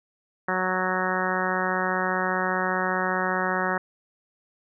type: harmonic tone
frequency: 185 Hz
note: F#3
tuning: in tune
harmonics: 1 / 2 / 3 / 4 / 5 / 6 / 7 / 8 / 9 / 10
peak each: -32 / -32 / -32 / -32 / -32 / -32 / -32 / -32 / -32 / -32 dBFS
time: 0.48-3.78 s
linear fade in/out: 5 ms
effects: none